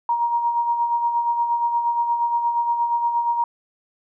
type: tone with tremolo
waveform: sine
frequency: 943 Hz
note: A#5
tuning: 20 cents sharp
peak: -16 dBFS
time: 0.09-3.44 s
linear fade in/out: 2 ms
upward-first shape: sine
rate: 8.5 Hz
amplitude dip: 50%
effects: none